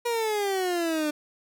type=exponential sweep; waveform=30% pulse; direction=down; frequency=482 to 296.1 Hz; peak=-22 dBFS; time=0.05-1.11 s; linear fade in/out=10 ms; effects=none